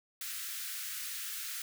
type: high-pass noise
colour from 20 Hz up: white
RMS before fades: -40 dBFS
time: 0.21-1.62 s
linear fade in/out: 2 ms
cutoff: 1300 Hz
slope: 48 dB/octave
effects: none